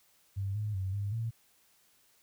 sine tone with pitch steps, 98.2 / 105.8 / 94.9 / 101.1 / 113.9 Hz, G2 / G#2 / F#2 / G#2 / A#2, +4 / +33 / +44 / -46 / -40 cents, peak -31 dBFS, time 0.36-1.31 s, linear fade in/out 20 ms, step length 190 ms, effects white hiss -67 dBFS RMS until 2.22 s

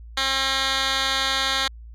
10% pulse tone with band-pass filter, 268.1 Hz, C4, 42 cents sharp, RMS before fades -23 dBFS, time 0.17-1.68 s, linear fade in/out 5 ms, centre 3200 Hz, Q 1.8, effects added 57 Hz sine -38 dBFS peak until 1.94 s

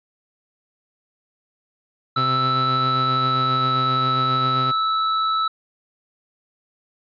square tone with pitch glide, 1318.5 to 1308.6 Hz, E6 to E6, 0 to -13 cents, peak -19 dBFS, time 2.16-5.48 s, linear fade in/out 5 ms, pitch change -13 cents, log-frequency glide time 2.41-3.68 s
sawtooth tone with tremolo, 130 Hz, C3, 11 cents flat, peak -19 dBFS, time 2.16-4.72 s, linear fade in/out 20 ms, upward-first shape sine, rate 7.5 Hz, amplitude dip 25%
effects resampled to 11025 Hz

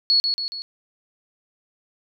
sine tone with echo, 4371 Hz, C#8, 25 cents flat, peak -14 dBFS, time 0.1-0.2 s, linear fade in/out 0 ms, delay 140 ms, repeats 3, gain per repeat -5 dB, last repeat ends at 0.62 s, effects none

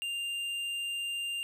triangle tone with tanh clipping, 2794 Hz, F7, in tune, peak -34 dBFS, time 0.02-1.43 s, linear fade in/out 0 ms, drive 13 dB, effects none

